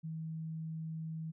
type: tone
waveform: sine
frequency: 160.3 Hz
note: E3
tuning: 48 cents flat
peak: -38 dBFS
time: 0.03-1.32 s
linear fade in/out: 20 ms
effects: none